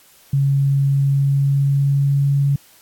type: tone with pitch glide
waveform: sine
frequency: 138.59 to 140.36 Hz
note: C#3 to C#3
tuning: 0 to +22 cents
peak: -13 dBFS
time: 0.33-2.56 s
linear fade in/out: 5 ms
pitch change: +22 cents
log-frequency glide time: 1.04-2.4 s
effects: white hiss -50 dBFS RMS until 2.81 s + AAC 64 kbps